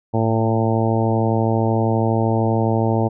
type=harmonic tone with a mistuned harmonic; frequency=112.6 Hz; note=A2; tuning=40 cents sharp; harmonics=1 / 2 / 3 / 4 / 5 / 6 / 7 / 8; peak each=-19 / -22 / -24 / -25 / -26 / -27 / -27 / -28 dBFS; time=0.13-3.09 s; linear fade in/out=20 ms; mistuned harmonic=1; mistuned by=-23 cents; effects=none